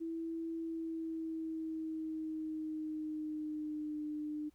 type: tone with pitch glide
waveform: sine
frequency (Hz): 328.6 to 301.3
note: E4 to D4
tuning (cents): -5 to +44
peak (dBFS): -37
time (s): 0-4.5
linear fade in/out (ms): 20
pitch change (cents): -151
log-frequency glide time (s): 0.57-4.04
effects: added 60 Hz sine -70 dBFS peak until 4.54 s + pink hiss -75 dBFS RMS until 4.54 s